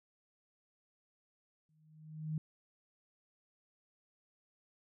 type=tone with exponential growth; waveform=sine; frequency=155.56 Hz; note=D#3; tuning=in tune; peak=-32 dBFS; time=1.69-2.38 s; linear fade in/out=2 ms; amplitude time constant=150 ms; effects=none